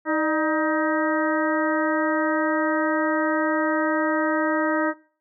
harmonic tone with a mistuned harmonic, 314.9 Hz, D#4, 21 cents sharp, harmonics 1 / 2 / 3 / 4 / 5 / 6, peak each -23 / -26 / -28 / -29 / -30 / -31 dBFS, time 0.05-4.94 s, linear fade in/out 50 ms, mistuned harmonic 2, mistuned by -64 cents, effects noise-tail reverb RT60 0.4 s tail -18 dB re dry

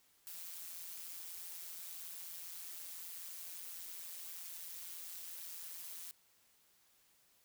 blue noise with amplitude modulation, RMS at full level -45 dBFS, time 0.27-6.11 s, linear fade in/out 0 ms, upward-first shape sine, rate 172 Hz, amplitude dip 70%, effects white hiss -71 dBFS RMS until 7.44 s

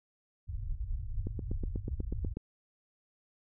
pink low-pass noise, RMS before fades -36 dBFS, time 0.47-2.34 s, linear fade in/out 20 ms, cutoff 110 Hz, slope 48 dB/octave
click train, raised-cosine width 3 ms, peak -24 dBFS, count 10, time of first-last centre 1.27-2.37 s, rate 8.18 Hz
effects none

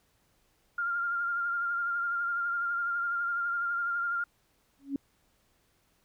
sine tone with vibrato, 1396.9 Hz, F6, in tune, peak -28 dBFS, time 0.78-4.24 s, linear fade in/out 5 ms, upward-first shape sine, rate 12 Hz, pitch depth 27 cents each way
sine tone with exponential growth, 277.2 Hz, C#4, in tune, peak -25 dBFS, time 4.79-4.96 s, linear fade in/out 2 ms, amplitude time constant 36 ms
effects pink hiss -70 dBFS RMS until 6.04 s

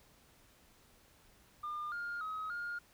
sine tone with pitch steps, 1205 / 1412 / 1270 / 1418 Hz, D6 / F6 / D#6 / F6, +44 / +19 / +35 / +26 cents, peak -36 dBFS, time 1.63-2.79 s, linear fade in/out 10 ms, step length 290 ms, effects tanh soft clip ceiling -35 dBFS + pink hiss -65 dBFS RMS until 2.93 s

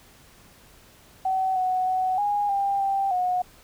sine tone with pitch steps, 758 / 741 / 746 / 821 / 795 / 785 / 727 Hz, F#5 / F#5 / F#5 / G#5 / G5 / G5 / F#5, +42 / +2 / +14 / -20 / +24 / +2 / -31 cents, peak -21 dBFS, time 1.25-3.42 s, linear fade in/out 5 ms, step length 310 ms, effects pink hiss -53 dBFS RMS until 3.63 s

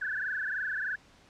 sine tone with frequency modulation, 1619 Hz, G#6, 45 cents flat, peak -30 dBFS, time 0.01-0.96 s, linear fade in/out 10 ms, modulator 23.2 Hz, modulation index 5.8, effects pink hiss -59 dBFS RMS until 1.29 s + low-pass 6000 Hz 12 dB/octave

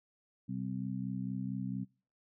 harmonic tone, 64.4 Hz, C2, 27 cents flat, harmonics 2 / 3 / 4, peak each -40 / -38 / -41 dBFS, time 0.48-1.85 s, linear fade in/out 20 ms, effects noise-tail reverb RT60 0.4 s tail -25 dB re dry

